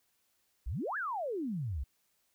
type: exponential two-way sweep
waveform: sine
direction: up then down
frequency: 46.25 to 1760 to 59.2 Hz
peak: -33 dBFS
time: 0.66-1.84 s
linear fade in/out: 10 ms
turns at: 0.97 s
effects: white hiss -75 dBFS RMS until 2.34 s